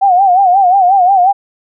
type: tone with vibrato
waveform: sine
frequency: 752 Hz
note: F#5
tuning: 28 cents sharp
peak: -5 dBFS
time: 0.01-1.33 s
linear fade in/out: 20 ms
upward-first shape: sine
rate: 5.6 Hz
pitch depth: 110 cents each way
effects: none